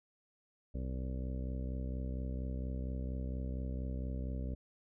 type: harmonic tone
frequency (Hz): 64.3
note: C2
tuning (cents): -30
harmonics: 1 / 2 / 3 / 4 / 5 / 6 / 7 / 8 / 9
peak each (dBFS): -37 / -44 / -46 / -47 / -55 / -59 / -54 / -56 / -54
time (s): 0.74-4.55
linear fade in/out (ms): 10
effects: none